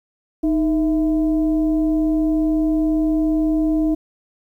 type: tone with frequency modulation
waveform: sine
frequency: 311.1 Hz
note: D#4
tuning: in tune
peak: -15 dBFS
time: 0.43-3.95 s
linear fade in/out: 10 ms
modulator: 350 Hz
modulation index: 0.43
effects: 9-bit